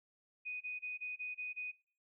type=tone bursts; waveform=sine; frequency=2489 Hz; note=D#7; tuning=in tune; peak=-39 dBFS; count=7; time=0.45-1.72 s; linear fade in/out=20 ms; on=160 ms; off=25 ms; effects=noise-tail reverb RT60 0.5 s tail -23 dB re dry